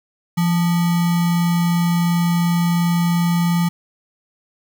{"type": "tone with sample-and-hold", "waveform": "sine", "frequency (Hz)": 171.4, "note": "F3", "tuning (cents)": -32, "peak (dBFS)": -14, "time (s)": [0.37, 3.69], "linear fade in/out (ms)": 10, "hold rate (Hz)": 1050, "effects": []}